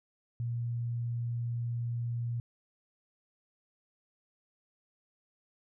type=tone; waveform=sine; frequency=118.5 Hz; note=A#2; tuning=29 cents sharp; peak=-31 dBFS; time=0.4-2.4 s; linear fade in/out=0 ms; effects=none